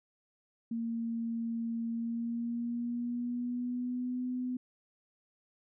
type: tone with pitch glide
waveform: sine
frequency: 230.2 to 251 Hz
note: A#3 to B3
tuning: -22 to +28 cents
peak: -32 dBFS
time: 0.71-4.57 s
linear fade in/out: 5 ms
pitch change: +150 cents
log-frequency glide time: 1.9-4.24 s
effects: none